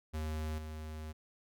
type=tone with level steps; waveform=square; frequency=77.78 Hz; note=D#2; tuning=in tune; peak=-36 / -42 dBFS; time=0.13-1.13 s; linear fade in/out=20 ms; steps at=0.58 s; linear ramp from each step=2 ms; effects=none